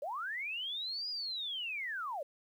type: linear two-way sweep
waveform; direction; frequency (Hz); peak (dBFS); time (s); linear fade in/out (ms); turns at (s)
sine; up then down; 523.3 to 4978 to 523.3; -36; 0.02-2.23; 5; 1.09
effects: 11-bit